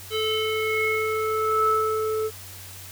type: tone with low-pass filter sweep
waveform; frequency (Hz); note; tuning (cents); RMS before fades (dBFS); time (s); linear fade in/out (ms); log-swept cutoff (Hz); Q
square; 436; A4; -16; -24; 0.1-2.31; 50; 3500 to 880; 6.4
effects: added 94 Hz sine -44 dBFS peak until 2.91 s + white hiss -42 dBFS RMS until 2.91 s